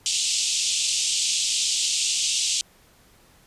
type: band-pass noise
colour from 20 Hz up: white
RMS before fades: -24 dBFS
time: 0.06-2.61 s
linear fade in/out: 0 ms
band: 2700 to 8200 Hz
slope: 48 dB/octave
effects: pink hiss -56 dBFS RMS until 3.46 s + resampled to 32000 Hz